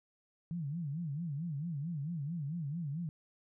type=tone with vibrato; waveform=sine; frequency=155.56 Hz; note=D#3; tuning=in tune; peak=-35 dBFS; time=0.51-3.09 s; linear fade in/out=0 ms; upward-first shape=sine; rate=4.5 Hz; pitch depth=210 cents each way; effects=none